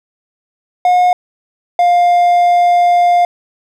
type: tone pair in turn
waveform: triangle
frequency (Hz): 720 / 703.6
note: F#5 / F5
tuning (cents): -47 / +13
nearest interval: unison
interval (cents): 40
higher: first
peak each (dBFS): -5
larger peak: neither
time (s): 0.85-1.13 / 1.79-3.25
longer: second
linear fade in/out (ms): 2
effects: none